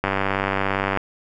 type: click train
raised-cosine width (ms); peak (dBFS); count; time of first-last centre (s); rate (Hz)
0.5; -6; 92; 0.04-0.973; 97.5
effects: none